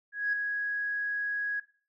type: tone with ADSR envelope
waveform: sine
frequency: 1661.2 Hz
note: G#6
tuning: in tune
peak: -23 dBFS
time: 0.12-1.6 s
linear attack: 210 ms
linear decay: 5 ms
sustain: -5 dB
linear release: 6 ms
effects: noise-tail reverb RT60 0.4 s tail -17 dB re dry + tanh soft clip ceiling -19 dBFS